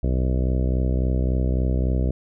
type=harmonic tone; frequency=63.6 Hz; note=C2; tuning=48 cents flat; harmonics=1 / 2 / 3 / 4 / 5 / 6 / 7 / 8 / 9 / 10; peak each=-20 / -26 / -30 / -32 / -34 / -36 / -37 / -38 / -39 / -40 dBFS; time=0.03-2.11 s; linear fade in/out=5 ms; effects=none